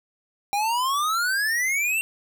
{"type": "exponential sweep", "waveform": "square", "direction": "up", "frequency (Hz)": [795, 2750], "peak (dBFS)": -22, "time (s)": [0.53, 2.01], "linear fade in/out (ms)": 0, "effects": []}